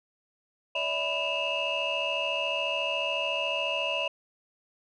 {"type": "tone cluster", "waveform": "sine", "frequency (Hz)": [573, 647, 995, 2628, 2834], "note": ["D5", "E5", "B5", "E7", "F7"], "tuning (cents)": [-43, -32, 13, -6, 25], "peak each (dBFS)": [-33, -33, -35, -31, -31], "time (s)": [0.75, 4.08], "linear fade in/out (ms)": 5, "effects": ["tanh soft clip ceiling -20 dBFS"]}